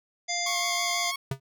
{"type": "harmonic tone", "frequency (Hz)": 698.5, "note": "F5", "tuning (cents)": 0, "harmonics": [1, 3, 5, 7, 9, 10], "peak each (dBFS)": [-33, -32, -37, -33, -35, -36], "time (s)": [0.28, 1.12], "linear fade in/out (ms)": 20}
{"type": "tone with vibrato", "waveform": "15% pulse", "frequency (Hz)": 1091, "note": "C#6", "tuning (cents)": -28, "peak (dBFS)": -24, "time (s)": [0.46, 1.16], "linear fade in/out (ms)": 5, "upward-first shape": "sine", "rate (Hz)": 6.1, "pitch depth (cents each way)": 24}
{"type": "tone with exponential decay", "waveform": "square", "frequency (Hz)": 135, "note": "C#3", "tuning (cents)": -45, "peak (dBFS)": -25, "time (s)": [1.31, 1.4], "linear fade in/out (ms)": 5, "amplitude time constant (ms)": 18}
{"effects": []}